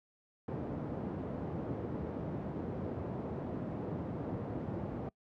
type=band-pass noise; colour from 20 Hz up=pink; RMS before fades=-39 dBFS; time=0.48-5.09 s; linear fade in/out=2 ms; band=100 to 530 Hz; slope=12 dB/octave; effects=noise-tail reverb RT60 0.1 s tail -25 dB re dry + high-pass 60 Hz 12 dB/octave